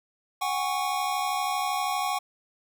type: chord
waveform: square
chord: F# suspended second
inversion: none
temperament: equal with one note detuned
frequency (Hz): 740 / 812.6 / 1108.7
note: F#5 / G#5 / C#6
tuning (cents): 0 / -38 / 0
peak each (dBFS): -31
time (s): 0.41-2.19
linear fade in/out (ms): 10
effects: none